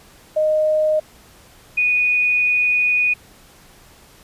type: tone pair in turn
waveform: sine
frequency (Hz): 618 / 2472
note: D#5 / D#7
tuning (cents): -12 / -12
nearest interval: 2 octaves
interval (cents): 2400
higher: second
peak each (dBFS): -14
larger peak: neither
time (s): 0.36-1 / 1.77-3.14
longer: second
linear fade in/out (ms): 10
effects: pink hiss -48 dBFS RMS until 4.23 s + resampled to 32000 Hz